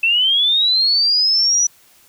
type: linear sweep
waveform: sine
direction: up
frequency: 2637 to 5920 Hz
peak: -12 dBFS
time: 0.03-1.67 s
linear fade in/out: 5 ms
effects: white hiss -51 dBFS RMS until 2.08 s